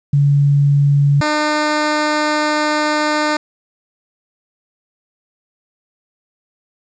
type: tone pair in turn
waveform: sine / 10% pulse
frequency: 142.4 / 302.3 Hz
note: C#3 / D#4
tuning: +47 / -50 cents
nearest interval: octave + minor second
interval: 1303 cents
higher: second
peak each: -9 / -6 dBFS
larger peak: second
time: 0.13-1.21 / 1.21-3.37 s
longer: second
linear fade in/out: 5 ms
effects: resampled to 16000 Hz + 8-bit